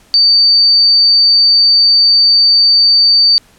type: tone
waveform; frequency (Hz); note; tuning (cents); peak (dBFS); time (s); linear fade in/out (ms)
sine; 4596; D8; -38; -5; 0.14-3.38; 0
effects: pink hiss -47 dBFS RMS until 3.58 s + low-pass 12000 Hz 12 dB/octave